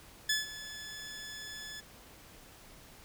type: tone with ADSR envelope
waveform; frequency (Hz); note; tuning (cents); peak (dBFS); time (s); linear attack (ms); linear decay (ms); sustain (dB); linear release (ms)
15% pulse; 1722; A6; -38; -20; 0.29-1.81; 6; 160; -16; 17
effects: pink hiss -55 dBFS RMS until 3.04 s